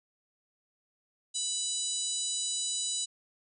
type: harmonic tone with a mistuned harmonic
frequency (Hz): 987.8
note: B5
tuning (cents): 0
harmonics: 3 / 4 / 5 / 6 / 7 / 8 / 9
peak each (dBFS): -44 / -35 / -44 / -43 / -35 / -39 / -38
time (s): 1.34-3.06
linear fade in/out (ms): 20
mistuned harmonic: 6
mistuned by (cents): +17
effects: none